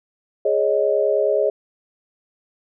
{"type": "chord", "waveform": "sine", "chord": "Ab suspended fourth", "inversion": "none", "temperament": "equal with one note detuned", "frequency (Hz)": [415.3, 552.8, 622.3], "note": ["Ab4", "Db5", "Eb5"], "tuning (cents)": [0, -5, 0], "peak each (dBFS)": -20, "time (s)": [0.45, 1.5], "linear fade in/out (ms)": 5, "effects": []}